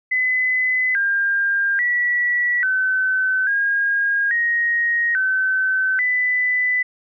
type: tone with pitch steps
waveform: sine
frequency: 2016 / 1602 / 1944 / 1523 / 1627 / 1877 / 1529 / 1996 Hz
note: B6 / G6 / B6 / F#6 / G#6 / A#6 / G6 / B6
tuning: +35 / +37 / -28 / +50 / -36 / +11 / -44 / +18 cents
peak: -16 dBFS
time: 0.11-6.83 s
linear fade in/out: 10 ms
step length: 840 ms
effects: none